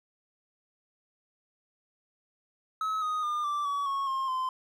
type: tone with pitch steps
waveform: triangle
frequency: 1286 / 1246.5 / 1208.2 / 1171.1 / 1135.2 / 1100.3 / 1066.5 / 1033.8 Hz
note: E6 / D#6 / D6 / D6 / C#6 / C#6 / C6 / C6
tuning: -43 / +3 / +49 / -5 / +41 / -13 / +33 / -21 cents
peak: -26 dBFS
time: 2.81-4.49 s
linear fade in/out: 2 ms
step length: 210 ms
effects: none